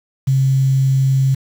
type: tone with quantisation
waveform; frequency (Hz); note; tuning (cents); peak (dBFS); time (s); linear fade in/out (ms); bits
sine; 134; C3; +42; -11; 0.27-1.35; 10; 6
effects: none